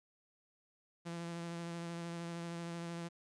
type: tone with vibrato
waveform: sawtooth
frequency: 169.7 Hz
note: F3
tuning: 49 cents flat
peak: -37 dBFS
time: 1.05-3.09 s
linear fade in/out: 20 ms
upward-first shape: sine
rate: 13 Hz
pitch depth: 16 cents each way
effects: resampled to 22050 Hz + 13-bit